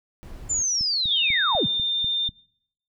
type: noise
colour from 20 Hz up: brown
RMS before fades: -39 dBFS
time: 0.23-0.62 s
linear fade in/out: 0 ms
type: linear sweep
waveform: sine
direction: down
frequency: 7250 to 55 Hz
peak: -21 dBFS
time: 0.49-1.67 s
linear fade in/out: 20 ms
type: click train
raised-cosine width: 5 ms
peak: -25 dBFS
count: 7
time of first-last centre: 0.81-2.291 s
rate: 4.05 Hz
type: tone with pitch glide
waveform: sine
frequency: 3667 to 3608 Hz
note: A#7 to A7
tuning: -29 to +43 cents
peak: -22 dBFS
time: 1.1-2.29 s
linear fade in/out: 10 ms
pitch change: -28 cents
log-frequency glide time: 1.47-1.66 s
effects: noise-tail reverb RT60 0.7 s tail -23 dB re dry